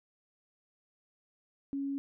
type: tone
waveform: sine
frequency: 277.2 Hz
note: C#4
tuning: in tune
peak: -32 dBFS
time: 1.73-1.98 s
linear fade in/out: 0 ms
effects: none